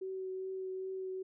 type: tone with vibrato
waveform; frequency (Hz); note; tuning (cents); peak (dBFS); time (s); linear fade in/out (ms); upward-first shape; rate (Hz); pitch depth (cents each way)
sine; 377.4; F#4; +34; -37; 0.01-1.23; 10; triangle; 2.5; 14
effects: none